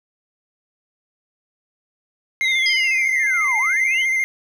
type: tone with vibrato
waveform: triangle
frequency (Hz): 2093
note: C7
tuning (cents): 0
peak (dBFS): -15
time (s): 2.41-4.24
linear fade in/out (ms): 0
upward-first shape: square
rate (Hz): 14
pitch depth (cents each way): 23
type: linear two-way sweep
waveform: sine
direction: down then up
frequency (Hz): 3951 to 830.6 to 3250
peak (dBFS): -23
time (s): 2.41-4.06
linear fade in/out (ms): 50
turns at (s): 3.58
type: tone with exponential decay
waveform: sine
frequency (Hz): 4978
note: D#8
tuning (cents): 0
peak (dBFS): -18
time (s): 2.66-3.22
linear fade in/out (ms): 2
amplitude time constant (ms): 120
effects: none